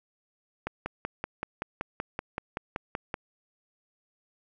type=click train; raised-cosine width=0.5 ms; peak=-16 dBFS; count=14; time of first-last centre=0.67-3.141 s; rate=5.26 Hz; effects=none